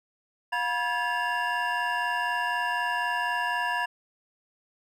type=tone cluster; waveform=triangle; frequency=712 / 972 / 1631 / 1715 / 2781 Hz; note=F5 / B5 / G#6 / A6 / F7; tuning=+33 / -28 / -32 / -45 / -8 cents; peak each=-32 / -27 / -34 / -29 / -34 dBFS; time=0.52-3.86 s; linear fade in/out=10 ms; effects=none